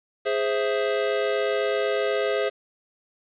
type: chord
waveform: square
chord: Ab augmented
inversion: none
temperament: equal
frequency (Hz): 415.3 / 523.3 / 659.3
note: Ab4 / C5 / E5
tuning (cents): 0 / 0 / 0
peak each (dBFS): -26 / -27 / -29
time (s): 0.25-2.5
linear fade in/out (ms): 20
effects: resampled to 8000 Hz + 8-bit